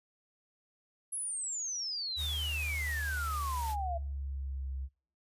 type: exponential sweep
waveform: sine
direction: down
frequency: 10940 to 663 Hz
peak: -34 dBFS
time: 1.12-3.98 s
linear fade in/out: 10 ms
type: high-pass noise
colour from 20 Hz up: white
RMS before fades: -45 dBFS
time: 2.16-3.76 s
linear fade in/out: 50 ms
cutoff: 360 Hz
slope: 12 dB/octave
type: tone with pitch glide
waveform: sine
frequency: 76.2 to 66.72 Hz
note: D#2 to C2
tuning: -36 to +34 cents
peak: -35 dBFS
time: 2.16-4.89 s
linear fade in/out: 50 ms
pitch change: -230 cents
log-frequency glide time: 2.7-4.7 s
effects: noise-tail reverb RT60 0.5 s tail -24 dB re dry + resampled to 32000 Hz